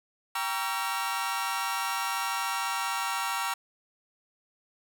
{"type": "chord", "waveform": "sawtooth", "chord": "G diminished seventh", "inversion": "none", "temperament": "just", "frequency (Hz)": [784, 940.8, 1128.9, 1354.7], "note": ["G5", "Bb5", "Db6", "Fb6"], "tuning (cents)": [0, 16, 31, 47], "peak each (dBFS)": [-32, -29, -32, -30], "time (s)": [0.35, 3.54], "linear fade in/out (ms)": 5, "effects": []}